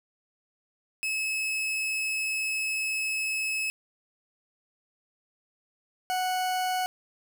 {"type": "tone pair in turn", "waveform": "40% pulse", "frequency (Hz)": [2586, 738.8], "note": ["E7", "F#5"], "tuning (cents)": [-34, -3], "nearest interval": "octave + minor seventh", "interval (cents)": 2169, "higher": "first", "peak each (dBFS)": [-26, -25], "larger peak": "second", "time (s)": [[1.03, 3.7], [6.1, 6.86]], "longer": "first", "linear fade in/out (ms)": 0, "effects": ["9-bit"]}